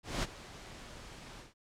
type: noise with ADSR envelope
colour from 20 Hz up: pink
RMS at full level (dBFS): -33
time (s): 0.03-1.54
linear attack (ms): 200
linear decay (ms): 29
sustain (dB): -16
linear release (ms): 150
effects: low-pass 7000 Hz 12 dB/octave